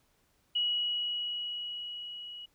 sine tone with level ramp, 2916 Hz, F#7, 26 cents flat, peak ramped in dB -26 to -42 dBFS, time 0.55-2.46 s, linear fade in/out 10 ms, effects pink hiss -71 dBFS RMS until 2.54 s

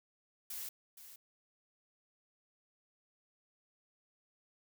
blue noise with echo, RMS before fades -43 dBFS, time 0.5-0.69 s, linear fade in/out 5 ms, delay 470 ms, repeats 1, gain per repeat -11 dB, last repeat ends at 1.16 s, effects none

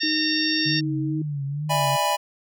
harmonic tone, 915 Hz, A#5, 32 cents flat, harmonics 2 / 3 / 4 / 5 / 6, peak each -28 / -30 / -29 / -30 / -25 dBFS, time 0-0.81 s, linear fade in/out 20 ms
sine tone with pitch glide, 311.1 to 313.4 Hz, D#4 to D#4, 0 to +13 cents, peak -25 dBFS, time 0.03-1.22 s, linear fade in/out 5 ms, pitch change +13 cents, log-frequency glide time 0.35-0.53 s
sine tone with vibrato, 145.1 Hz, D3, 21 cents flat, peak -25 dBFS, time 0.65-1.97 s, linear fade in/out 20 ms, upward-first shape triangle, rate 2.2 Hz, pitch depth 100 cents each way
square chord, E dominant seventh, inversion third, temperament just, 593.3 / 659.3 / 824.1 / 988.9 Hz, D5 / E5 / G#5 / B5, +18 / 0 / -14 / +2 cents, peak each -28 / -31 / -25 / -25 dBFS, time 1.69-2.17 s, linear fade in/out 20 ms
effects none

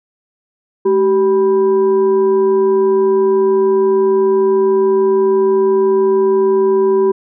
sine tone with frequency modulation, 385.6 Hz, G4, 28 cents flat, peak -9 dBFS, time 0.85-7.12 s, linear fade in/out 10 ms, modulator 598 Hz, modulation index 0.43, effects none

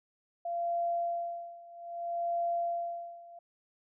sine tone with tremolo, 687 Hz, F5, 29 cents flat, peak -28 dBFS, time 0.45-3.39 s, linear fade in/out 5 ms, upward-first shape sine, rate 0.62 Hz, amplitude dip 90%, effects none

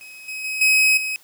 40% pulse tone with level steps, 2542 Hz, D#7, 36 cents sharp, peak -37 / -27 / -23 / -12 / -22 dBFS, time 0.01-1.16 s, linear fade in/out 0 ms, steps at 0.28 / 0.44 / 0.61 / 0.97 s, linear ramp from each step 5 ms, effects white hiss -52 dBFS RMS until 1.23 s

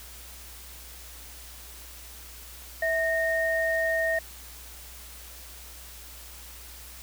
sine tone pair together, 653 / 1847 Hz, E5 / A#6, -17 / -16 cents, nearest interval octave + tritone, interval 1801 cents, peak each -26 dBFS, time 2.82-4.19 s, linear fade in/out 5 ms, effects added 60 Hz sine -47 dBFS peak until 7.02 s + white hiss -46 dBFS RMS until 7.02 s

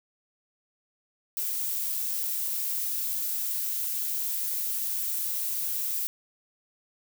violet noise, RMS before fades -30 dBFS, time 1.37-6.07 s, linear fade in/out 0 ms, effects none

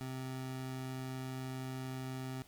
25% pulse tone, 130.4 Hz, C3, 5 cents flat, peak -36 dBFS, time 0.01-2.42 s, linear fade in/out 0 ms, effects pink hiss -62 dBFS RMS until 2.47 s

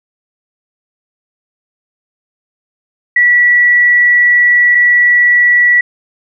sine tone pair in turn, 1946 / 1946 Hz, B6 / B6, -26 / -26 cents, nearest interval unison, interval 0 cents, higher neither, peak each -5 dBFS, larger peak neither, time 3.16-4.75 / 4.75-5.81 s, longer first, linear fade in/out 5 ms, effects none

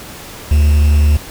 triangle tone with quantisation, 74.1 Hz, D2, 16 cents sharp, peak -5 dBFS, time 0.51-1.17 s, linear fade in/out 5 ms, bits 5, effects pink hiss -32 dBFS RMS until 1.3 s

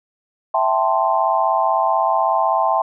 sine chord, A minor seventh, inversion second, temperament equal, 659.3 / 784 / 880 / 1046.5 Hz, E5 / G5 / A5 / C6, 0 / 0 / 0 / 0 cents, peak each -20 dBFS, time 0.54-2.82 s, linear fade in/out 5 ms, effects none

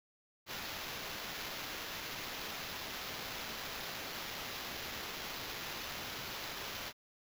violet noise with sample-and-hold, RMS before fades -43 dBFS, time 0.46-6.93 s, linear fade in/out 50 ms, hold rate 8820 Hz, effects none

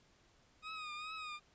20% pulse tone with vibrato, 1244.5 Hz, D#6, in tune, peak -38 dBFS, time 0.62-1.4 s, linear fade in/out 50 ms, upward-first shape triangle, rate 2.4 Hz, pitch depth 68 cents each way, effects pink hiss -69 dBFS RMS until 1.54 s + resampled to 16000 Hz

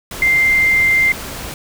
sine tone in noise, 2093 Hz, C7, in tune, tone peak -10 dBFS, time 0.22-1.12 s, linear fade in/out 2 ms, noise pink, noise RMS -28 dBFS, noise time 0.11-1.54 s, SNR +15 dB, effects none

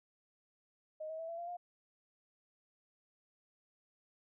sine tone with pitch steps, 622.3 / 638.3 / 654.7 / 671.6 / 688.9 / 706.6 Hz, D#5 / D#5 / E5 / E5 / F5 / F5, 0 / +44 / -12 / +32 / -24 / +20 cents, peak -40 dBFS, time 1-1.57 s, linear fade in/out 10 ms, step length 95 ms, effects none

